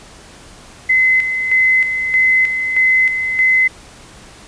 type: tone with tremolo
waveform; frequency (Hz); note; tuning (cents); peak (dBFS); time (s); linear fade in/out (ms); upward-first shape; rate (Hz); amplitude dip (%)
sine; 2044; C7; -41; -9; 0.89-3.68; 10; square; 1.6; 55
effects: pink hiss -40 dBFS RMS until 4.47 s + resampled to 22050 Hz